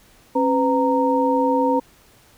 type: tone cluster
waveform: sine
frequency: 271.4 / 503 / 927 Hz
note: C#4 / B4 / A#5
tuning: -36 / +32 / -10 cents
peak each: -20 dBFS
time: 0.35-1.8 s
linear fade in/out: 10 ms
effects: pink hiss -53 dBFS RMS until 2.37 s